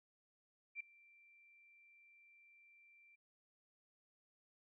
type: tone with ADSR envelope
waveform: sine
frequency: 2354 Hz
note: D7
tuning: 3 cents sharp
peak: -40 dBFS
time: 0.75-3.16 s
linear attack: 53 ms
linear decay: 4 ms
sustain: -24 dB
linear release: 13 ms
effects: none